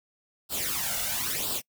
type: noise with flanger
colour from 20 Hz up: white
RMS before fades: -30 dBFS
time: 0.49-1.62 s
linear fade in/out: 50 ms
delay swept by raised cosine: 0.23 to 1.43 ms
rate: 0.99 Hz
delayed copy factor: +0.7
effects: noise-tail reverb RT60 0.1 s tail -25 dB re dry